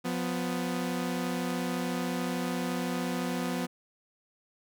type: tone pair together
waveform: sawtooth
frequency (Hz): 177.2 / 248.9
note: F3 / B3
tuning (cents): +25 / +14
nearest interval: tritone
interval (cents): 589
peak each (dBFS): -29 / -28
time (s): 0.04-3.67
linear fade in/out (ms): 20
effects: none